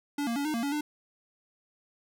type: tone with pitch steps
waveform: square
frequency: 287.8 / 232.8 / 284 / 306.6 / 231.5 / 283.2 / 299.1 Hz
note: D4 / A#3 / C#4 / D#4 / A#3 / C#4 / D4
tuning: -35 / -2 / +42 / -25 / -12 / +37 / +32 cents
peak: -29 dBFS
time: 0.18-0.81 s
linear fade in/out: 5 ms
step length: 90 ms
effects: none